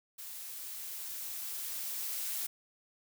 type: noise with level ramp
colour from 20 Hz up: blue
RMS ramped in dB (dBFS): -45 to -36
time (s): 0.18-2.47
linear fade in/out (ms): 10
effects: none